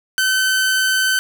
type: tone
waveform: sawtooth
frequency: 1529 Hz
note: G6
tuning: 44 cents flat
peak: -11 dBFS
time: 0.18-1.19 s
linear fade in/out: 0 ms
effects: none